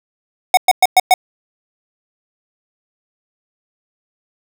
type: tone bursts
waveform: square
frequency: 740 Hz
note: F#5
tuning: in tune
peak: -6 dBFS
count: 5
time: 0.54-1.14 s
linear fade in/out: 2 ms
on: 32 ms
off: 110 ms
effects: none